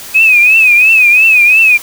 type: tone with vibrato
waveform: sine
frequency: 2524 Hz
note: D#7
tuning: 24 cents sharp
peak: -3 dBFS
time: 0.14-1.78 s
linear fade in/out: 20 ms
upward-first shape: triangle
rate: 2.9 Hz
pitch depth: 120 cents each way
effects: white hiss -28 dBFS RMS until 1.82 s